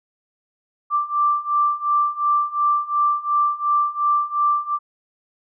sine beating tone pair, 1174.7 / 1177.5 Hz, D6 / D6, 0 / +4 cents, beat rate 2.8 Hz, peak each -21 / -19 dBFS, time 0.9-4.79 s, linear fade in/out 50 ms, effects none

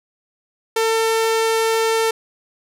sawtooth tone with low-pass filter, 449 Hz, A4, 35 cents sharp, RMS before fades -18 dBFS, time 0.76-2.11 s, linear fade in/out 5 ms, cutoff 12000 Hz, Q 0.91, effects none

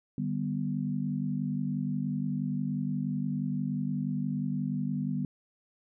sine chord, G major, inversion second, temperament equal with one note detuned, 150 / 196 / 246.9 Hz, D3 / G3 / B3, +37 / 0 / 0 cents, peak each -33 dBFS, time 0.18-5.25 s, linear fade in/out 2 ms, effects none

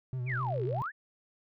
triangle tone with vibrato, 126.1 Hz, B2, 36 cents sharp, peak -30 dBFS, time 0.13-0.82 s, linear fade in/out 0 ms, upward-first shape sine, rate 7.8 Hz, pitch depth 55 cents each way
sine exponential two-way sweep, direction down then up, 2537 to 349.2 to 1893 Hz, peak -32 dBFS, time 0.26-0.92 s, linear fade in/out 50 ms, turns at 0.65 s
click train, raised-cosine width 0.3 ms, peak -40 dBFS, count 31, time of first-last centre 0.3-0.859 s, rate 53.7 Hz
effects none

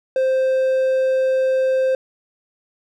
triangle tone, 523.3 Hz, C5, in tune, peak -13 dBFS, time 0.16-1.95 s, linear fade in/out 2 ms, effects none

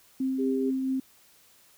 sine tone with tremolo, 263.5 Hz, C4, 12 cents sharp, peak -24 dBFS, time 0.2-1 s, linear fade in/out 5 ms, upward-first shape triangle, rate 4.5 Hz, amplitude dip 30%
sine tone, 400 Hz, G4, 35 cents sharp, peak -28 dBFS, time 0.38-0.71 s, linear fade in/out 20 ms
effects white hiss -59 dBFS RMS until 1.77 s

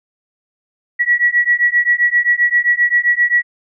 sine beating tone pair, 1927 / 1934.6 Hz, B6 / B6, -43 / -36 cents, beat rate 7.6 Hz, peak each -14 dBFS, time 0.99-3.43 s, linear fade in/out 20 ms, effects none

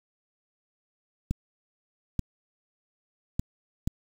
clicks, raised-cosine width 5 ms, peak -14 dBFS, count 4, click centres 1.31 / 2.193 / 3.395 / 3.875 s, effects 7-bit

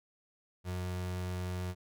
35% pulse tone, 90.7 Hz, F#2, 34 cents flat, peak -33 dBFS, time 0.64-1.75 s, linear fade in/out 50 ms, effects none

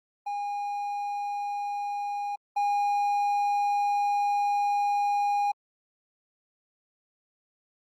triangle tone pair in turn, 816 / 816 Hz, G#5 / G#5, -31 / -31 cents, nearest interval unison, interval 0 cents, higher neither, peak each -27 / -21 dBFS, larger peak second, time 0.26-2.36 / 2.56-5.52 s, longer second, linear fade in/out 10 ms, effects Opus 48 kbps

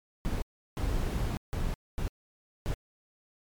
brown noise bursts at uneven times, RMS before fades -30 dBFS, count 5, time 0.25-0.42 / 0.77-1.37 / 1.53-1.74 / 1.98-2.08 / 2.66-2.74 s, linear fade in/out 0 ms, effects MP3 96 kbps

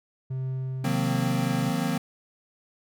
triangle tone with tremolo, 130.81 Hz, C3, in tune, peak -25 dBFS, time 0.3-1.7 s, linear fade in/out 10 ms, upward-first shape triangle, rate 1.4 Hz, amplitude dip 25%
square chord, C half-diminished seventh, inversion first, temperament equal with one note detuned, 155.56 / 180.98 / 233.1 / 261.6 Hz, Eb3 / Gb3 / Bb3 / C4, 0 / -38 / 0 / 0 cents, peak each -31 dBFS, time 0.84-1.98 s, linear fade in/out 5 ms
effects none

